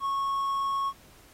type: tone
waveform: triangle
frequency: 1100 Hz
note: C#6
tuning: 14 cents flat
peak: -24 dBFS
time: 0-0.93 s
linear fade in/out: 50 ms
effects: pink hiss -56 dBFS RMS until 1.33 s + AAC 48 kbps